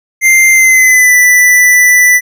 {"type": "tone with pitch glide", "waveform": "square", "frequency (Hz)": [2093, 1981.2], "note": ["C7", "B6"], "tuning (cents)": [0, 5], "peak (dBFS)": -4, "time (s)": [0.21, 2.21], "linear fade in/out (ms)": 50, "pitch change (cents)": -95, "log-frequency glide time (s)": [0.51, 1.15], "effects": []}